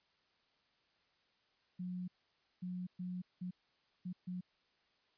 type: tone bursts at uneven times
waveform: sine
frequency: 180.7 Hz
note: F#3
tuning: 41 cents flat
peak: -39 dBFS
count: 6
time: 1.79-2.08 / 2.62-2.87 / 2.99-3.22 / 3.41-3.51 / 4.05-4.13 / 4.27-4.41 s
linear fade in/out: 10 ms
effects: white hiss -75 dBFS RMS until 5.17 s + resampled to 11025 Hz